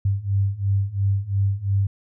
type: beating tone pair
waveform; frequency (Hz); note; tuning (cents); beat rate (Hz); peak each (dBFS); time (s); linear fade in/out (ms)
sine; 97.2 / 100.1; G2 / G2; -14 / +37; 2.9; -23 / -21; 0.05-1.87; 5
effects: none